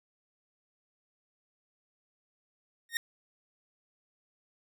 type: tone with exponential growth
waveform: sawtooth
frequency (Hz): 1852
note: A#6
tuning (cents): -12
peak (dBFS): -21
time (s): 2.89-2.97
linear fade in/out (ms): 1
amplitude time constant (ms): 17
effects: none